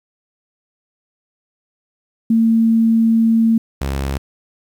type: tone pair in turn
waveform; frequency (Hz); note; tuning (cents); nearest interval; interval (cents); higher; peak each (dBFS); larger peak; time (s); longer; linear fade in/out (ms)
sine / sawtooth; 226.3 / 68.3; A3 / C#2; +49 / -25; octave + major sixth; 2074; first; -10 / -15; first; 2.3-3.58 / 3.81-4.18; first; 5
effects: 8-bit